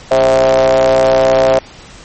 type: ring-modulated tone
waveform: square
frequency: 62.6 Hz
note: B1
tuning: 24 cents sharp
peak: -5 dBFS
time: 0.11-1.59 s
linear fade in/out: 5 ms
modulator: 593 Hz
effects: pink hiss -36 dBFS RMS until 2.04 s + MP3 32 kbps